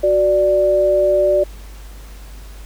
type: tone pair together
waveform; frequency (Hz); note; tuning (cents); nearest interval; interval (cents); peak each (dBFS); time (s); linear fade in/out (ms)
sine; 370 / 587.9; F#4 / D5; 0 / +2; minor sixth; 802; -18 / -12; 0.03-1.44; 10
effects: added 50 Hz sine -33 dBFS peak until 2.65 s + pink hiss -44 dBFS RMS until 2.65 s